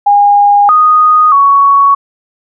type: tone with pitch steps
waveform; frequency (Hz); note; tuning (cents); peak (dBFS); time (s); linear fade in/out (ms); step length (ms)
sine; 815 / 1240 / 1117; G#5 / D#6 / C#6; -33 / -6 / +13; -3; 0.06-1.95; 10; 630
effects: none